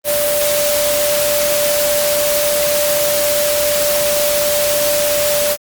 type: tone in noise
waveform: sine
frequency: 587.3 Hz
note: D5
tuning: in tune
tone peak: -15 dBFS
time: 0.04-5.57 s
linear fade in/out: 50 ms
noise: white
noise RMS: -18 dBFS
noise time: 0.04-5.57 s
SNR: 0 dB
effects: Opus 32 kbps